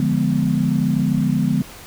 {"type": "chord", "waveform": "sine", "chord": "D diminished seventh", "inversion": "none", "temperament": "equal", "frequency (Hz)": [146.83, 174.61, 207.7, 246.9], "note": ["D3", "F3", "Ab3", "Cb4"], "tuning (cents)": [0, 0, 0, 0], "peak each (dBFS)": -21, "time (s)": [0, 1.62], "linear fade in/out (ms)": 2, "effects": ["pink hiss -39 dBFS RMS until 1.86 s"]}